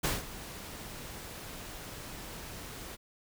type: noise with ADSR envelope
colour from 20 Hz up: pink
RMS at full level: -29 dBFS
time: 0.03-2.97 s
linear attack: 14 ms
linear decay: 180 ms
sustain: -15 dB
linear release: 29 ms
effects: none